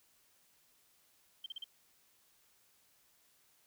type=tone bursts; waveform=sine; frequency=3136 Hz; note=G7; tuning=in tune; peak=-40 dBFS; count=4; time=1.44-1.642 s; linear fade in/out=5 ms; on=22 ms; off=38 ms; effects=white hiss -70 dBFS RMS until 3.66 s